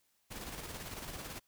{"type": "noise with tremolo", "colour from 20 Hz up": "pink", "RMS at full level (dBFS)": -43, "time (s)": [0.3, 1.4], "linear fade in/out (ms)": 20, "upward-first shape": "square", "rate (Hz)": 18, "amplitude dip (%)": 40, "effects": ["white hiss -75 dBFS RMS until 1.47 s"]}